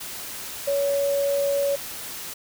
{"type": "tone in noise", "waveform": "sine", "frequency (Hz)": 562, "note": "C#5", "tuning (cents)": 24, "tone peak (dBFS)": -20, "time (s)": [0.67, 1.76], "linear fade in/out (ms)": 10, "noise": "white", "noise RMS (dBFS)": -35, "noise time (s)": [0, 2.34], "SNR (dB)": 12, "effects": []}